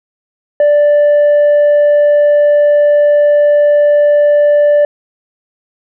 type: tone with tanh clipping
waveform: sine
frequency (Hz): 587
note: D5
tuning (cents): -1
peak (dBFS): -6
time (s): 0.6-4.85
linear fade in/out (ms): 2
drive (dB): 2
effects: none